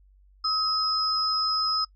sine tone pair together, 1277 / 5098 Hz, D#6 / D#8, +45 / +41 cents, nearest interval 2 octaves, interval 2396 cents, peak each -27 / -24 dBFS, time 0.44-1.85 s, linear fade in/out 10 ms, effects noise-tail reverb RT60 0.1 s tail -24 dB re dry + added 48 Hz sine -54 dBFS peak until 1.95 s

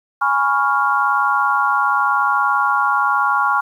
sine chord, C# dominant seventh, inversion second, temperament equal, 830.6 / 987.8 / 1108.7 / 1396.9 Hz, G#5 / B5 / C#6 / E#6, 0 / 0 / 0 / 0 cents, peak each -20 / -23 / -18 / -18 dBFS, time 0.21-3.61 s, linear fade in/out 10 ms, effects 8-bit

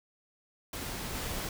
pink noise with level steps, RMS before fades -38 / -36 dBFS, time 0.73-1.49 s, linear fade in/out 2 ms, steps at 1.13 s, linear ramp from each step 20 ms, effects none

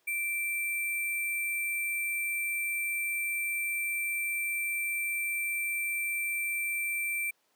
sine tone with sample-and-hold, 2345 Hz, D7, 3 cents flat, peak -29 dBFS, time 0.07-7.31 s, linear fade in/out 10 ms, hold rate 11025 Hz, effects pink hiss -71 dBFS RMS until 7.55 s + high-pass 400 Hz 12 dB/octave

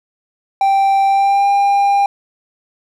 triangle tone with pitch glide, 784 to 800.9 Hz, G5 to G5, 0 to +37 cents, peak -8 dBFS, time 0.61-2.06 s, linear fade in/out 2 ms, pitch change +37 cents, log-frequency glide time 1.07-1.48 s, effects none

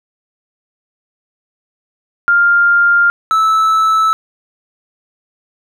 sine / triangle tone pair in turn, 1400 / 1309.3 Hz, F6 / E6, +4 / -12 cents, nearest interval minor second, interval 116 cents, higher first, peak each -7 dBFS, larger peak neither, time 2.28-3.1 / 3.31-4.13 s, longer neither, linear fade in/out 0 ms, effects none

